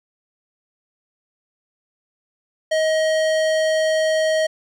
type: tone with hard clipping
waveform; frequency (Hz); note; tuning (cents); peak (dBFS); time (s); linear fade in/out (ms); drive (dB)
sine; 631; D#5; +24; -18; 2.71-4.47; 10; 17
effects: none